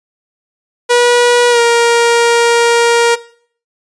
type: tone with pitch glide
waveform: sawtooth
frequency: 484 to 469.7 Hz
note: B4 to A#4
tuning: -35 to +13 cents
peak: -3 dBFS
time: 0.89-3.16 s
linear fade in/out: 20 ms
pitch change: -52 cents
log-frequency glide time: 1.5-1.59 s
effects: noise-tail reverb RT60 0.5 s tail -18 dB re dry + resampled to 22050 Hz